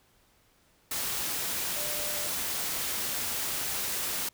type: tone in noise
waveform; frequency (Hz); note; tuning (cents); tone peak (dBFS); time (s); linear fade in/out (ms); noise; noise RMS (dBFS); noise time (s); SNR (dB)
sine; 594; D5; +20; -41; 1.76-2.28; 5; white; -32; 0.91-4.29; -12
effects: pink hiss -65 dBFS RMS until 4.33 s